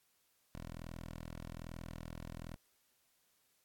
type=tone; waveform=10% pulse; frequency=41.2 Hz; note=E1; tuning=in tune; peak=-37 dBFS; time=0.55-2.56 s; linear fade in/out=0 ms; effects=white hiss -75 dBFS RMS until 3.64 s + AAC 64 kbps